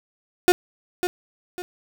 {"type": "tone with echo", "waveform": "35% pulse", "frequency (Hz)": 358.7, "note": "F4", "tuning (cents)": 46, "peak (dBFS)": -10, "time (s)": [0.48, 0.52], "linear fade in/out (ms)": 0, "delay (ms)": 550, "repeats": 2, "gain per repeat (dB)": -9, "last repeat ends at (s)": 1.62, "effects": []}